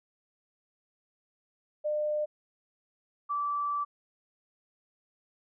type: tone pair in turn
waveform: sine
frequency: 602 / 1161 Hz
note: D5 / D6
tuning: +43 / -20 cents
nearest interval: major seventh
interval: 1137 cents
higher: second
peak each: -27 / -28 dBFS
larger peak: first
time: 1.84-2.26 / 3.29-3.85 s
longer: second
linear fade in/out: 20 ms
effects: none